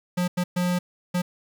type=tone bursts at uneven times; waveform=square; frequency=178.5 Hz; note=F3; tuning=38 cents sharp; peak=-22 dBFS; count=4; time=0.17-0.28 / 0.37-0.44 / 0.56-0.79 / 1.14-1.22 s; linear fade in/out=10 ms; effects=9-bit